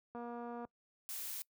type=click train; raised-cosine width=1 ms; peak=-33 dBFS; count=120; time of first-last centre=0.15-0.65 s; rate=238 Hz
type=noise; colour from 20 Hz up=blue; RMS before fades=-43 dBFS; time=1.09-1.42 s; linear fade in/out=0 ms
effects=noise-tail reverb RT60 0.1 s tail -24 dB re dry + high-pass 80 Hz 12 dB/octave